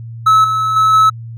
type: tone with level steps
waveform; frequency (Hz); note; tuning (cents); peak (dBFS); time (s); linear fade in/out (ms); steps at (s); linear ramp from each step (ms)
triangle; 1297; E6; -28; -4 / -11 / -6 / -4; 0.26-1.1; 10; 0.44 / 0.76 / 0.93; 5
effects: added 115 Hz sine -26 dBFS peak until 1.37 s